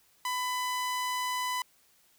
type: tone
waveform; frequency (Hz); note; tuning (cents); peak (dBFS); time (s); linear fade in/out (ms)
sawtooth; 1000; B5; +21; -26; 0.25-1.62; 2
effects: white hiss -65 dBFS RMS until 2.18 s